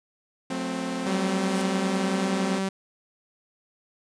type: chord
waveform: sawtooth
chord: F# diminished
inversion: none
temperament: equal with one note detuned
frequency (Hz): 181.82 / 220 / 261.6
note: F#3 / A3 / C4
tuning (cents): -30 / 0 / 0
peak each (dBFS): -30 / -31 / -26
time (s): 0.5-2.59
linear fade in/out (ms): 5
type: tone with pitch glide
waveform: sawtooth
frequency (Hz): 191.4 to 192.51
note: G3 to G3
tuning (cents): -41 to -31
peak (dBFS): -21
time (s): 1.06-2.69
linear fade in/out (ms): 5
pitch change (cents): +10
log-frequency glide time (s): 1.2-2.38
type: noise with exponential growth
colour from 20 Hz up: white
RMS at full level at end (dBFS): -35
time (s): 1.06-1.62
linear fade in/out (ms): 5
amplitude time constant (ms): 120
effects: resampled to 22050 Hz